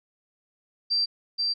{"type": "tone with echo", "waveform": "sine", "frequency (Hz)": 4699, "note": "D8", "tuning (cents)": 0, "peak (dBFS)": -21, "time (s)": [0.9, 1.06], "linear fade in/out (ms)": 20, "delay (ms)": 480, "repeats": 1, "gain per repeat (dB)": -2, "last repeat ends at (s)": 1.54, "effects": []}